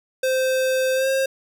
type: tone with pitch glide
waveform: square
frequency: 520 to 534.3 Hz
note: C5 to C5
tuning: -11 to +36 cents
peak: -19 dBFS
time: 0.23-1.26 s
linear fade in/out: 5 ms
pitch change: +47 cents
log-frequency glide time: 0.94-1.08 s
effects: none